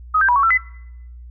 sine tone with pitch steps, 1261 / 1577 / 973 / 1117 / 1341 / 2015 Hz, D#6 / G6 / B5 / C#6 / E6 / B6, +23 / +10 / -26 / +13 / +29 / +34 cents, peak -12 dBFS, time 0.14-0.578 s, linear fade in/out 10 ms, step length 73 ms, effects noise-tail reverb RT60 0.8 s tail -22 dB re dry + added 60 Hz sine -35 dBFS peak until 1.3 s

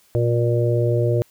harmonic tone, 118.8 Hz, A#2, 33 cents sharp, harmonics 1 / 3 / 4 / 5, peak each -18 / -23 / -24 / -25 dBFS, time 0.15-1.22 s, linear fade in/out 0 ms, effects white hiss -57 dBFS RMS until 1.3 s

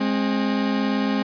40% pulse tone pair together, 207.7 / 265.4 Hz, G#3 / C4, 0 / +25 cents, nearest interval major third, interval 425 cents, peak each -22 dBFS, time 0-1.23 s, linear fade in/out 10 ms, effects resampled to 11025 Hz

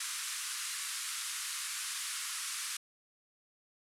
white band-pass noise, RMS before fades -39 dBFS, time 0-2.77 s, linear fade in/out 5 ms, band 1100 to 11000 Hz, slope 48 dB/octave, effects none

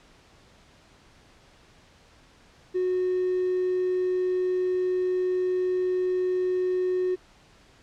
triangle tone with hard clipping, 366.5 Hz, F#4, 16 cents flat, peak -23 dBFS, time 2.74-7.16 s, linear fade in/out 20 ms, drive 4 dB, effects pink hiss -56 dBFS RMS until 7.82 s + low-pass 6000 Hz 12 dB/octave

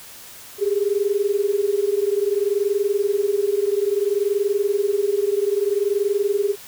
sine tone pair together, 396.4 / 417 Hz, G4 / G#4, +19 / +7 cents, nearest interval minor second, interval 88 cents, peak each -20 / -21 dBFS, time 0.58-6.56 s, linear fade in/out 50 ms, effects white hiss -41 dBFS RMS until 6.67 s

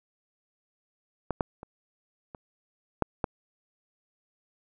clicks, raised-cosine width 1 ms, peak -14 / -11 / -27 / -27 / -9 / -12 dBFS, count 6, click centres 1.307 / 1.408 / 1.631 / 2.348 / 3.023 / 3.242 s, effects none

